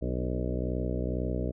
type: harmonic tone with a mistuned harmonic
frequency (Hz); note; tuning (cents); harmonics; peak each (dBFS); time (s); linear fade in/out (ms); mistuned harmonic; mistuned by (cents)
62.1; B1; +10; 1 / 2 / 3 / 4 / 5 / 6 / 7 / 8 / 9 / 10; -32 / -35 / -37 / -38 / -39 / -40 / -40 / -41 / -42 / -42; 0.01-1.52; 20; 5; -38
effects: none